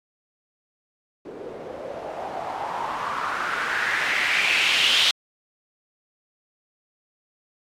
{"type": "noise with low-pass filter sweep", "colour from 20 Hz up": "blue", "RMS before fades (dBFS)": -25, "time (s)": [1.25, 5.11], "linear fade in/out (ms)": 2, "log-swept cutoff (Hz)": [400, 3400], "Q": 3.8, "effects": ["AAC 64 kbps"]}